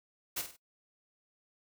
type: noise with echo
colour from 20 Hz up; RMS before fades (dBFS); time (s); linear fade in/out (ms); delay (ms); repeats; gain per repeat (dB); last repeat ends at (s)
white; -35; 0.36-0.42; 10; 49; 3; -8; 0.567
effects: noise-tail reverb RT60 0.1 s tail -21 dB re dry